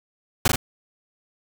pink noise with echo, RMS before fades -18 dBFS, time 0.45-0.48 s, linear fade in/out 5 ms, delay 40 ms, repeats 2, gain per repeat -2 dB, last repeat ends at 0.56 s, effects none

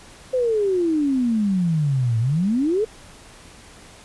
sine exponential two-way sweep, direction down then up, 523.3 to 110.1 to 456.5 Hz, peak -17 dBFS, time 0.33-2.85 s, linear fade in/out 10 ms, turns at 2.19 s, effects pink hiss -45 dBFS RMS until 4.04 s + resampled to 24000 Hz

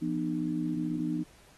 sine tone cluster, 170.2 / 246.3 / 304.6 Hz, F3 / B3 / D#4, -44 / -5 / -37 cents, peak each -34 / -34 / -31 dBFS, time 0.01-1.24 s, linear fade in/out 20 ms, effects pink hiss -59 dBFS RMS until 1.57 s + AAC 32 kbps

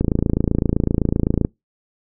click train, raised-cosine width 3 ms, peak -4 dBFS, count 41, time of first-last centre 0.01-1.449 s, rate 27.8 Hz, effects noise-tail reverb RT60 0.2 s tail -26 dB re dry

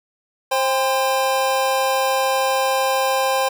square tone cluster, 530 / 799 / 1032 Hz, C5 / G5 / C6, +22 / +33 / -24 cents, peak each -21 / -22 / -24 dBFS, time 0.51-3.49 s, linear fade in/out 10 ms, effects none

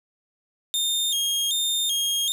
sawtooth tone with vibrato, 3437 Hz, A7, 41 cents flat, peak -19 dBFS, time 0.74-2.32 s, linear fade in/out 0 ms, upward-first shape square, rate 1.3 Hz, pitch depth 98 cents each way, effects none

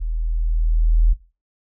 sine tone with level ramp, 40.38 Hz, E1, 35 cents flat, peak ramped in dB -21 to -10 dBFS, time 0-1.14 s, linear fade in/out 20 ms, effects noise-tail reverb RT60 0.3 s tail -17 dB re dry

